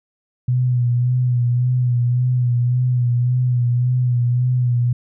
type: tone with vibrato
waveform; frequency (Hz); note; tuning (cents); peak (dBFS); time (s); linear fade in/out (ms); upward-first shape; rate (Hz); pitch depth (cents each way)
sine; 123.47; B2; 0; -14; 0.48-4.93; 5; sine; 1.8; 38
effects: none